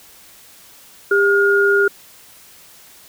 sine tone pair together, 400.2 / 1426 Hz, G4 / F6, +36 / +36 cents, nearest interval octave + minor seventh, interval 2200 cents, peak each -14 dBFS, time 1.11-1.88 s, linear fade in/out 5 ms, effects white hiss -45 dBFS RMS until 3.08 s

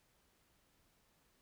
silence, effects pink hiss -74 dBFS RMS until 1.41 s

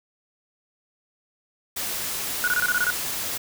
white noise, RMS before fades -29 dBFS, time 1.76-3.38 s, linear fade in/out 10 ms
sine tone bursts, 1461 Hz, F#6, 22 cents flat, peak -19 dBFS, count 8, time 2.44-2.903 s, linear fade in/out 0 ms, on 36 ms, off 25 ms
effects none

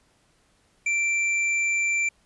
triangle tone with hard clipping, 2349 Hz, D7, in tune, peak -23 dBFS, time 0.86-2.09 s, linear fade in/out 5 ms, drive 12 dB, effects pink hiss -64 dBFS RMS until 2.25 s + resampled to 24000 Hz

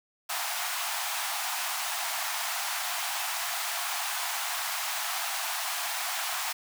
pink high-pass noise, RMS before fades -32 dBFS, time 0.29-6.53 s, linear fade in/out 10 ms, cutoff 670 Hz, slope 96 dB/octave, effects none

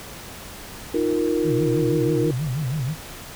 sine chord, Eb suspended second, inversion none, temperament equal, 311.1 / 349.2 / 466.2 Hz, Eb4 / F4 / Bb4, 0 / 0 / 0 cents, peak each -23 dBFS, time 0.94-2.31 s, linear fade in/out 5 ms
sine tone with vibrato, 139.4 Hz, C#3, 10 cents sharp, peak -22 dBFS, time 1.43-2.96 s, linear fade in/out 50 ms, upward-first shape sine, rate 6.2 Hz, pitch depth 230 cents each way
effects tanh soft clip ceiling -7 dBFS + pink hiss -38 dBFS RMS until 3.35 s

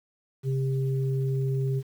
sine tone pair together, 133.62 / 400.4 Hz, C3 / G4, +37 / +37 cents, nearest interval octave + perfect fifth, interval 1900 cents, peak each -24 / -33 dBFS, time 0.43-1.83 s, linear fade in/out 50 ms, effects 9-bit

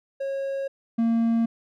triangle tone pair in turn, 546 / 229.6 Hz, C#5 / A#3, -26 / -26 cents, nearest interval octave + minor third, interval 1500 cents, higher first, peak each -24 / -17 dBFS, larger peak second, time 0.2-0.68 / 0.98-1.46 s, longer neither, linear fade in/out 10 ms, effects none

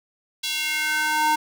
square tone with high-pass filter sweep, 306.4 Hz, D#4, 27 cents flat, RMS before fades -23 dBFS, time 0.43-1.36 s, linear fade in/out 10 ms, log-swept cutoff 3500 to 800 Hz, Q 2.4, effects none

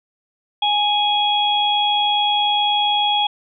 harmonic tone, 830.6 Hz, G#5, in tune, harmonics 1 / 3 / 4, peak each -18 / -29 / -18 dBFS, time 0.62-3.27 s, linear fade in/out 5 ms, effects none

